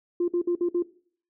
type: tone bursts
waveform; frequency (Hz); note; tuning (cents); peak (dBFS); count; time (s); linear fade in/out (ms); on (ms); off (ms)
sine; 349.2; F4; 0; -20; 5; 0.2-0.825; 5; 81; 55
effects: noise-tail reverb RT60 0.5 s tail -18 dB re dry + tanh soft clip ceiling -17 dBFS